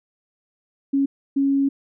sine tone bursts at uneven times, 276 Hz, C#4, 7 cents flat, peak -16 dBFS, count 2, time 0.93-1.06 / 1.36-1.69 s, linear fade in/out 10 ms, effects none

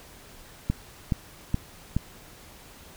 click train, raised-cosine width 5 ms, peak -11 dBFS, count 4, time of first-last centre 0.7-1.966 s, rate 2.37 Hz, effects pink hiss -49 dBFS RMS until 2.96 s

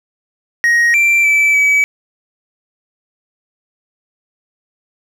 triangle tone with pitch steps, 1880 / 2353 / 2315 / 2284 Hz, A#6 / D7 / D7 / D7, +14 / +3 / -25 / -49 cents, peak -7 dBFS, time 0.64-1.84 s, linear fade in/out 0 ms, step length 300 ms, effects none

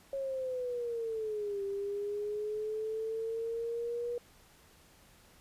sine linear two-way sweep, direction down then up, 550 to 394.8 to 481.9 Hz, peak -33 dBFS, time 0.13-4.18 s, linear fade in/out 2 ms, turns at 1.63 s, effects pink hiss -61 dBFS RMS until 5.4 s + resampled to 32000 Hz

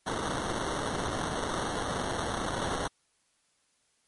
white noise with sample-and-hold, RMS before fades -32 dBFS, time 0.06-2.88 s, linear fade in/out 10 ms, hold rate 2450 Hz, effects white hiss -71 dBFS RMS until 4.07 s + MP3 48 kbps

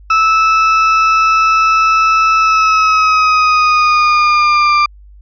35% pulse tone with pitch glide, 1310 to 1187.5 Hz, E6 to D6, -11 to +19 cents, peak -6 dBFS, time 0.1-4.86 s, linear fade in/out 5 ms, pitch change -170 cents, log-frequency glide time 2.38-4.74 s, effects added 50 Hz sine -36 dBFS peak until 5.21 s + resampled to 11025 Hz

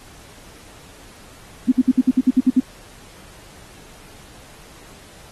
sine tone bursts, 256.1 Hz, C4, 37 cents flat, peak -9 dBFS, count 10, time 1.68-2.602 s, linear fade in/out 10 ms, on 40 ms, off 58 ms, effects pink hiss -45 dBFS RMS until 5.31 s + AAC 32 kbps

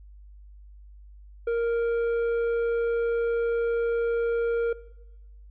sine tone with tanh clipping, 466.2 Hz, A#4, in tune, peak -24 dBFS, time 1.47-4.73 s, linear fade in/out 5 ms, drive 7 dB, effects noise-tail reverb RT60 1.0 s tail -19 dB re dry + added 50 Hz sine -45 dBFS peak until 5.5 s

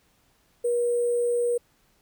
sine tone with sample-and-hold, 480 Hz, B4, 49 cents flat, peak -21 dBFS, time 0.64-1.58 s, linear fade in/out 10 ms, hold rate 8820 Hz, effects pink hiss -65 dBFS RMS until 2.01 s

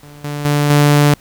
sawtooth tone with level steps, 146.1 Hz, D3, 9 cents flat, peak -32 / -17 / -8 / -4 dBFS, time 0.03-1.14 s, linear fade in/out 2 ms, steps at 0.24 / 0.45 / 0.7 s, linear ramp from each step 2 ms, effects pink hiss -47 dBFS RMS until 1.2 s

